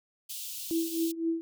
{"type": "high-pass noise", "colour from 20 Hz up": "white", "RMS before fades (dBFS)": -39, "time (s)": [0.29, 1.12], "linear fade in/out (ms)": 10, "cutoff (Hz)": 2800, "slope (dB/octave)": 48}
{"type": "tone with tremolo", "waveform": "sine", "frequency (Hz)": 329.6, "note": "E4", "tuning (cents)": 0, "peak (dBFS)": -24, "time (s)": [0.71, 1.41], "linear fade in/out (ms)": 0, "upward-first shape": "triangle", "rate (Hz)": 3.9, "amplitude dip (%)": 85}
{"effects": []}